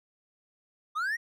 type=linear sweep; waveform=triangle; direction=up; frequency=1174.7 to 1928 Hz; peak=-26 dBFS; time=0.95-1.17 s; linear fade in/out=20 ms; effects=none